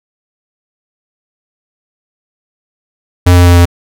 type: tone with pitch steps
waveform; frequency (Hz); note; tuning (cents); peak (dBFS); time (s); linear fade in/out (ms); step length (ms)
square; 89 / 88.28 / 87.57 / 86.87; F2 / F2 / F2 / F2; +33 / +19 / +5 / -9; -3; 3.26-3.656; 10; 99
effects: none